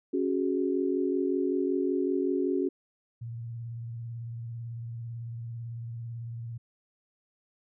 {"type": "chord", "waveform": "sine", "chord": "C# suspended fourth", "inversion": "none", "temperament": "equal", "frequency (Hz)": [277.2, 370, 415.3], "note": ["C#4", "F#4", "G#4"], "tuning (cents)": [0, 0, 0], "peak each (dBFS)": [-29, -28, -33], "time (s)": [0.13, 2.69], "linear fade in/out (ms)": 10}
{"type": "tone with vibrato", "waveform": "sine", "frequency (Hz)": 116.54, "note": "A#2", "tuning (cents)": 0, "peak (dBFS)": -35, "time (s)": [3.21, 6.58], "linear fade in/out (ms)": 10, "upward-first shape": "triangle", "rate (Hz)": 18, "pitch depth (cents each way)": 51}
{"effects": []}